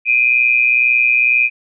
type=tone pair together; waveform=sine; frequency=2394 / 2516 Hz; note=D7 / D#7; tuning=+33 / +19 cents; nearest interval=minor second; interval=86 cents; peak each=-13 dBFS; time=0.05-1.5 s; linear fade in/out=50 ms; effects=none